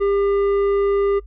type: tone with tanh clipping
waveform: sine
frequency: 400 Hz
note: G4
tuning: 35 cents sharp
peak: -17 dBFS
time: 0-1.2 s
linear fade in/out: 20 ms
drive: 9 dB
effects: noise-tail reverb RT60 0.1 s tail -21 dB re dry + added 50 Hz sine -37 dBFS peak until 1.26 s